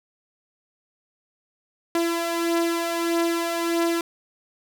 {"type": "beating tone pair", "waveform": "sawtooth", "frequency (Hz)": [335.9, 337.5], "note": ["E4", "E4"], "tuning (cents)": [33, 41], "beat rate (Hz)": 1.6, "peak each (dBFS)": [-24, -19], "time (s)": [1.95, 4.01], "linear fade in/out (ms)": 2, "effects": []}